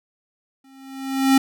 square tone with exponential growth, 268.3 Hz, C4, 44 cents sharp, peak -11 dBFS, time 0.64-1.38 s, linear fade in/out 5 ms, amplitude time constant 160 ms, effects none

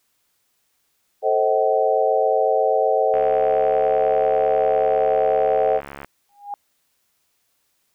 sine chord, A diminished seventh, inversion none, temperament just, 440 / 528 / 633.6 / 760.3 Hz, A4 / C5 / Eb5 / Gb5, 0 / +16 / +31 / +47 cents, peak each -21 dBFS, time 1.22-5.81 s, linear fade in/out 50 ms
click train, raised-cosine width 0.5 ms, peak -19 dBFS, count 205, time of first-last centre 3.14-6.046 s, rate 70.2 Hz
sine tone with exponential growth, 814 Hz, G#5, 35 cents flat, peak -23 dBFS, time 6.29-6.54 s, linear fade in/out 1 ms, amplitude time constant 53 ms
effects white hiss -68 dBFS RMS until 7.94 s

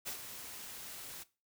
white noise with ADSR envelope, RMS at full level -39 dBFS, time 0.05-1.24 s, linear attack 27 ms, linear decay 92 ms, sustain -8 dB, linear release 18 ms, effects noise-tail reverb RT60 0.3 s tail -18 dB re dry

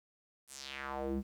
square tone with band-pass filter sweep, 68 Hz, C#2, 33 cents flat, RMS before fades -39 dBFS, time 0.47-1.23 s, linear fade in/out 50 ms, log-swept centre 11000 to 190 Hz, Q 2.6, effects 11-bit

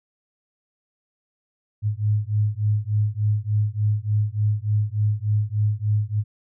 sine beating tone pair, 103.83 / 107.23 Hz, G#2 / A2, 0 / -44 cents, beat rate 3.4 Hz, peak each -22 dBFS, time 1.82-6.24 s, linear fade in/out 50 ms, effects none

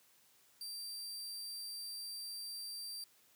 sawtooth tone, 4699 Hz, D8, in tune, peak -40 dBFS, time 0.61-3.04 s, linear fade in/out 2 ms, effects white hiss -68 dBFS RMS until 3.35 s + high-pass 80 Hz 12 dB/octave

